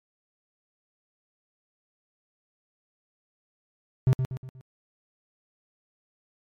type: tone with echo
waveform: triangle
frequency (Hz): 129.5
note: C3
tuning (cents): -17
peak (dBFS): -14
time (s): 4.07-4.13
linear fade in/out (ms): 0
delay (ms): 120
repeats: 4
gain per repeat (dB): -7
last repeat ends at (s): 4.61
effects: MP3 64 kbps